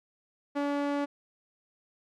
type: tone with band-pass filter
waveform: sawtooth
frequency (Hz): 286.1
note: D4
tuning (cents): -45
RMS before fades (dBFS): -30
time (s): 0.55-1.06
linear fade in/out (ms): 20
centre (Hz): 570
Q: 0.52
effects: Opus 48 kbps